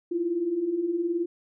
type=beating tone pair; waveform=sine; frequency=326.2 / 345.2 Hz; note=E4 / F4; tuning=-18 / -20 cents; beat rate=19 Hz; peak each=-32 / -25 dBFS; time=0.11-1.26 s; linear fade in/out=10 ms; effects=none